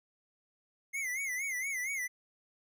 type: tone with vibrato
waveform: square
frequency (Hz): 2100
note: C7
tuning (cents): +6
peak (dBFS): -34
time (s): 0.93-2.08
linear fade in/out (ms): 20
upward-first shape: sine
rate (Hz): 4.3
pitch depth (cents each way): 120
effects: none